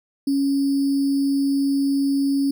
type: tone with sample-and-hold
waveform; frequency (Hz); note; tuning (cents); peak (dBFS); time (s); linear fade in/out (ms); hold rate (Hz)
sine; 277.2; C#4; 0; -17; 0.27-2.51; 5; 4900
effects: none